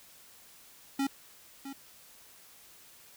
square tone with echo, 274.2 Hz, C#4, 19 cents flat, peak -28 dBFS, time 0.99-1.07 s, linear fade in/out 5 ms, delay 660 ms, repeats 1, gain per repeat -12 dB, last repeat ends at 1.73 s, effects white hiss -56 dBFS RMS until 3.16 s

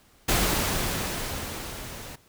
pink noise with level ramp, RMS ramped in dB -22 to -41 dBFS, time 0.28-2.16 s, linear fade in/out 10 ms, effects pink hiss -59 dBFS RMS until 2.28 s

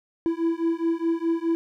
triangle beating tone pair, 329.6 / 334.4 Hz, E4 / E4, 0 / +25 cents, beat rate 4.8 Hz, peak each -23 dBFS, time 0.26-1.55 s, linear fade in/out 0 ms, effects none

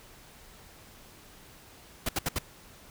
pink noise bursts, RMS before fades -29 dBFS, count 4, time 2.06-2.387 s, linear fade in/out 5 ms, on 30 ms, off 69 ms, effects pink hiss -53 dBFS RMS until 2.9 s

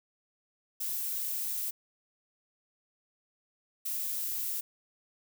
violet noise bursts at uneven times, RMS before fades -34 dBFS, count 2, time 0.8-1.71 / 3.85-4.61 s, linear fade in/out 10 ms, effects none

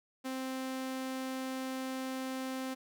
sawtooth tone, 261.6 Hz, C4, in tune, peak -32 dBFS, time 0.24-2.75 s, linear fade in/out 20 ms, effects none

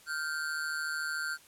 square ring-modulated tone, 1480 Hz, F#6, in tune, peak -30 dBFS, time 0.06-1.38 s, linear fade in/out 50 ms, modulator 76.8 Hz, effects white hiss -58 dBFS RMS until 1.47 s + low-pass 12000 Hz 12 dB/octave

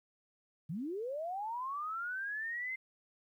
sine linear sweep, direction up, 140 to 2093 Hz, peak -36 dBFS, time 0.69-2.76 s, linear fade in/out 10 ms, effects 12-bit

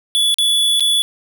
square tone with dropouts, 3431 Hz, A7, 44 cents flat, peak -13 dBFS, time 0.15-1.02 s, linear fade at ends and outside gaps 0 ms, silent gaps 0.343-0.385 / 0.797-0.806 s, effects none

